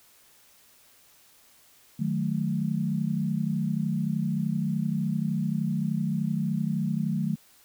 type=tone cluster; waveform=sine; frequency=153.9 / 184.2 / 217.3 Hz; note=D#3 / F#3 / A3; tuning=-19 / -7 / -21 cents; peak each=-29 dBFS; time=1.99-7.36 s; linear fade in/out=10 ms; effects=white hiss -58 dBFS RMS until 7.64 s